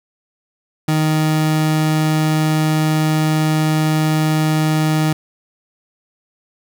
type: tone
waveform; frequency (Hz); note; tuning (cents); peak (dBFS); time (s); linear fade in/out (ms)
30% pulse; 155.56; D#3; 0; -11; 0.88-5.13; 5
effects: none